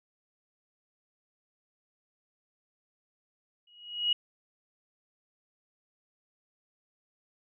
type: tone with exponential growth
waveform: sine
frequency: 2900 Hz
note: F#7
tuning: 35 cents flat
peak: -21 dBFS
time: 3.67-4.13 s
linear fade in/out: 5 ms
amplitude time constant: 100 ms
effects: none